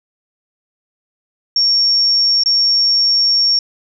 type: tone with dropouts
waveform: sine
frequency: 5510 Hz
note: F8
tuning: 24 cents flat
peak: -10 dBFS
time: 1.56-3.59 s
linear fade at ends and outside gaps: 2 ms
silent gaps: 2.436-2.459 s
effects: none